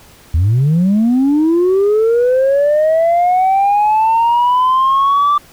sine linear sweep, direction up, 74.7 to 1177 Hz, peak -7 dBFS, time 0.34-5.38 s, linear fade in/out 5 ms, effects tanh soft clip ceiling -7 dBFS + pink hiss -43 dBFS RMS until 5.52 s

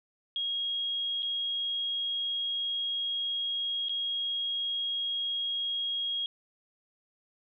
sine tone with dropouts, 3279 Hz, G#7, 23 cents flat, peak -29 dBFS, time 0.36-6.26 s, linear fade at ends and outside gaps 1 ms, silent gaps 1.223-1.229 / 3.885-3.894 s, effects none

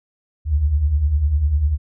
sine beating tone pair, 65.5 / 75.5 Hz, C2 / D2, +2 / +48 cents, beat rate 10 Hz, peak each -23 / -15 dBFS, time 0.45-1.78 s, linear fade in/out 50 ms, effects none

